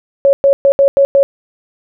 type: tone bursts at uneven times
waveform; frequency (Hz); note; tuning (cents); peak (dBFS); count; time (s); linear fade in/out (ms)
sine; 554.4; C#5; 0; -5; 6; 0.25-0.33 / 0.44-0.53 / 0.65-0.72 / 0.79-0.88 / 0.97-1.05 / 1.15-1.23; 0
effects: none